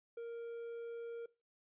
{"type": "tone", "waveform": "triangle", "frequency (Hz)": 466.2, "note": "A#4", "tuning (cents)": 0, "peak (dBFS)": -40, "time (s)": [0.17, 1.26], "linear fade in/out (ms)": 5, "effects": ["noise-tail reverb RT60 0.3 s tail -21 dB re dry", "resampled to 8000 Hz"]}